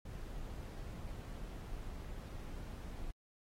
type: noise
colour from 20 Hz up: brown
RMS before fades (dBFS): -45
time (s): 0.05-3.11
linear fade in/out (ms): 5
effects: AAC 48 kbps